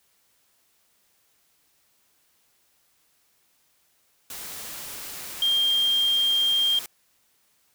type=tone in noise; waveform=sine; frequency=3200 Hz; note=G7; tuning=35 cents sharp; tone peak=-19 dBFS; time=5.42-6.79 s; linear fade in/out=2 ms; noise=white; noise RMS=-37 dBFS; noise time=4.3-6.86 s; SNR=+15 dB; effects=white hiss -66 dBFS RMS until 7.74 s